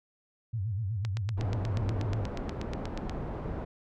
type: tone with vibrato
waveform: sine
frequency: 103.83 Hz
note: G#2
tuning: in tune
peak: -29 dBFS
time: 0.53-2.26 s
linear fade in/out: 10 ms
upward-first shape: sine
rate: 8.1 Hz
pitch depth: 200 cents each way
type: click train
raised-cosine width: 0.2 ms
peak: -21 dBFS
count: 18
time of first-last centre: 1.05-3.096 s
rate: 8.31 Hz
type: low-pass noise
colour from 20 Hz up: pink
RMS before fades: -36 dBFS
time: 1.37-3.65 s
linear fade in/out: 10 ms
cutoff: 780 Hz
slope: 12 dB/octave
effects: none